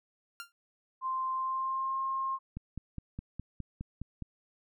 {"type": "tone with exponential decay", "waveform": "sawtooth", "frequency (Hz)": 1392, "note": "F6", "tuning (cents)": -6, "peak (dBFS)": -33, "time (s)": [0.4, 0.52], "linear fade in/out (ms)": 0, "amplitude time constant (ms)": 25}
{"type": "tone with pitch glide", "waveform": "sine", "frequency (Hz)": [1045, 1067], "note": ["C6", "C6"], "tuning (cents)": [-2, 34], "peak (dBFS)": -30, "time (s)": [1.01, 2.39], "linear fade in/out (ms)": 50, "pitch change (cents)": 36, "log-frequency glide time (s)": [1.33, 1.98]}
{"type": "click train", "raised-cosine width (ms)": 5, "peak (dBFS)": -26, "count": 9, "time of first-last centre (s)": [2.57, 4.223], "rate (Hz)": 4.84}
{"effects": []}